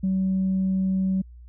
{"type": "tone", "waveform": "sine", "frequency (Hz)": 189.5, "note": "F#3", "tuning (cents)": 42, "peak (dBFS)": -19, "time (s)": [0.03, 1.22], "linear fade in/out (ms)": 10, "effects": ["tanh soft clip ceiling -17 dBFS", "added 60 Hz sine -42 dBFS peak until 1.48 s"]}